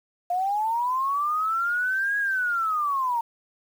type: linear two-way sweep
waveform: sine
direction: up then down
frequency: 698.5 to 1661.2 to 911 Hz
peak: -22 dBFS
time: 0.3-3.21 s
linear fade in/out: 5 ms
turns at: 2.18 s
effects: 8-bit